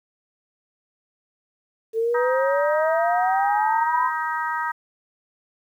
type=exponential sweep; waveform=sine; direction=up; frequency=442.6 to 1032 Hz; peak=-19 dBFS; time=1.93-4.11 s; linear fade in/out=50 ms
type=harmonic tone; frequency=315.4 Hz; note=D#4; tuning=24 cents sharp; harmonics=3 / 4 / 5 / 6; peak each=-26 / -28 / -30 / -32 dBFS; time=2.14-4.72 s; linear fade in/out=10 ms
effects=9-bit